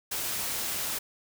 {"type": "noise", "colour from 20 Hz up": "white", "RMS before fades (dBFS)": -32, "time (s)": [0.11, 0.99], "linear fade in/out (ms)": 10, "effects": []}